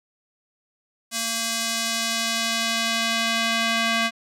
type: tone with band-pass filter sweep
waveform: square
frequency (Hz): 228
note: A#3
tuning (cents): -38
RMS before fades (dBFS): -24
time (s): 1.11-4.11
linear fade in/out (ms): 50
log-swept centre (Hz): 7100 to 2600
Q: 0.87
effects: none